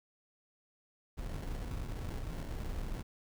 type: noise with sample-and-hold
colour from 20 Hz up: brown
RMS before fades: -39 dBFS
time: 1.17-3.03 s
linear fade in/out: 20 ms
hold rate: 1225 Hz
effects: none